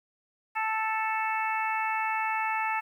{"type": "harmonic tone", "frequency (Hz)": 440, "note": "A4", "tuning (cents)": 0, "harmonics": [2, 3, 4, 5, 6], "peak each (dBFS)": [-29, -34, -35, -35, -36], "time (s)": [0.55, 2.81], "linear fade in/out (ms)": 20, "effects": ["10-bit"]}